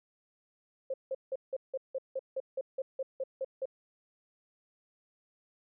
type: tone bursts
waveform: sine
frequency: 530 Hz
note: C5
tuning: 22 cents sharp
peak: -31 dBFS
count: 14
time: 0.9-3.656 s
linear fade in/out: 5 ms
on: 39 ms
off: 170 ms
effects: none